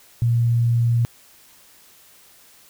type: tone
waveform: sine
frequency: 117.8 Hz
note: A#2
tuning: 19 cents sharp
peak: -15 dBFS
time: 0.22-1.05 s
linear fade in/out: 0 ms
effects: white hiss -51 dBFS RMS until 2.69 s